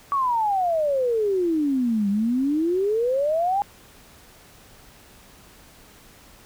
sine exponential two-way sweep, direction down then up, 1147 to 196 to 826 Hz, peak -19 dBFS, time 0.12-3.62 s, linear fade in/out 0 ms, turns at 2.09 s, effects pink hiss -50 dBFS RMS until 6.45 s

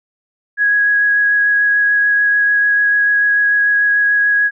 sine tone with vibrato, 1661.2 Hz, G#6, in tune, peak -10 dBFS, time 0.57-4.51 s, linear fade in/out 50 ms, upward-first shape sine, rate 6.8 Hz, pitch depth 9 cents each way, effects none

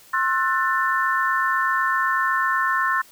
sine chord, F# half-diminished seventh, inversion second, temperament just, 1065.6 / 1332 / 1480 / 1776 Hz, C6 / E6 / F#6 / A6, +31 / +18 / 0 / +16 cents, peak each -22 / -26 / -27 / -23 dBFS, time 0.13-3.02 s, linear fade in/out 10 ms, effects white hiss -50 dBFS RMS until 3.11 s

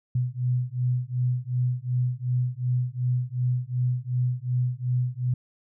sine beating tone pair, 123.47 / 126.17 Hz, B2 / B2, 0 / +37 cents, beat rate 2.7 Hz, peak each -26 / -26 dBFS, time 0.15-5.34 s, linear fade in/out 5 ms, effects none

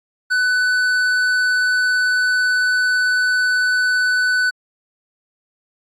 triangle tone with tanh clipping, 1497 Hz, F#6, 20 cents sharp, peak -16 dBFS, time 0.3-4.51 s, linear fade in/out 20 ms, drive 14 dB, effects AAC 64 kbps

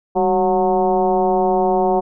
sine tone with frequency modulation, 554.4 Hz, C#5, in tune, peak -13 dBFS, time 0.15-2.01 s, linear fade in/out 20 ms, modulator 179 Hz, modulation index 1.8, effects none

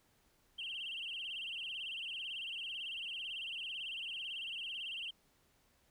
sine tone with vibrato, 2937 Hz, F#7, 13 cents flat, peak -39 dBFS, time 0.58-5.11 s, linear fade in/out 10 ms, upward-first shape sine, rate 18 Hz, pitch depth 160 cents each way, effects tanh soft clip ceiling -35 dBFS + pink hiss -72 dBFS RMS until 5.9 s

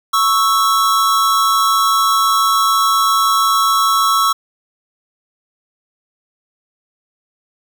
square tone pair together, 1108.7 / 1315.7 Hz, C#6 / E6, 0 / -4 cents, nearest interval minor third, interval 296 cents, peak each -15 dBFS, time 0.13-4.33 s, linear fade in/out 10 ms, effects none

